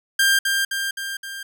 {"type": "tone with echo", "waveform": "sawtooth", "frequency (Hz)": 1593, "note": "G6", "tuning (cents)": 27, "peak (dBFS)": -11, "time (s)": [0.19, 0.39], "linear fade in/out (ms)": 5, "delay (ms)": 260, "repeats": 4, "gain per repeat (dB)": -4, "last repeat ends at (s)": 1.43, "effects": []}